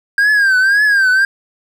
triangle tone with vibrato, 1602 Hz, G6, 37 cents sharp, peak -7 dBFS, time 0.18-1.25 s, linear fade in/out 2 ms, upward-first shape triangle, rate 1.9 Hz, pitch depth 130 cents each way, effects none

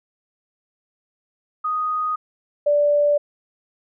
sine tone pair in turn, 1244.5 / 584.6 Hz, D#6 / D5, 0 / -8 cents, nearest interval octave + minor second, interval 1308 cents, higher first, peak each -20 / -14 dBFS, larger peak second, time 1.64-2.16 / 2.66-3.18 s, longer neither, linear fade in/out 10 ms, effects none

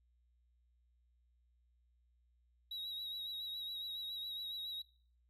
triangle tone with vibrato, 3846 Hz, B7, 47 cents flat, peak -40 dBFS, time 2.71-4.82 s, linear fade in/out 5 ms, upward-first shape sine, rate 7.2 Hz, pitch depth 37 cents each way, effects noise-tail reverb RT60 0.5 s tail -21 dB re dry + added 60 Hz sine -70 dBFS peak until 5.29 s

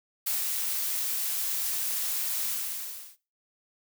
blue noise with ADSR envelope, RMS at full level -28 dBFS, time 0.26-3.17 s, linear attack 12 ms, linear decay 170 ms, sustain -2 dB, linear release 720 ms, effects noise-tail reverb RT60 0.3 s tail -18 dB re dry

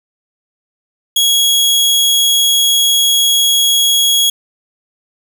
sawtooth tone, 3322 Hz, G#7, in tune, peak -6 dBFS, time 1.16-4.3 s, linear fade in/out 5 ms, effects none

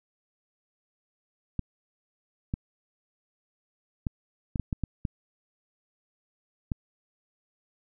clicks, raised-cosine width 5 ms, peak -16 dBFS, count 9, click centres 1.593 / 2.539 / 4.068 / 4.558 / 4.597 / 4.728 / 4.837 / 5.052 / 6.718 s, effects none

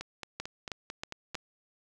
two click trains, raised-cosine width 0.2 ms, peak -21 / -18 dBFS, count 7 / 4, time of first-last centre 0.01-1.346 / 0.4-1.352 s, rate 4.49 / 3.15 Hz, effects none

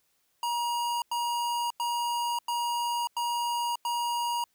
square tone bursts, 951 Hz, A#5, 34 cents sharp, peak -28 dBFS, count 6, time 0.43-4.44 s, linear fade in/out 2 ms, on 590 ms, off 94 ms, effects white hiss -72 dBFS RMS until 4.54 s

